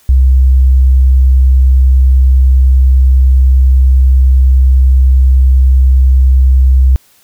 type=tone; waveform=sine; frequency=65 Hz; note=C2; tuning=11 cents flat; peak=-3 dBFS; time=0.09-6.96 s; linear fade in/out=0 ms; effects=white hiss -48 dBFS RMS until 7.23 s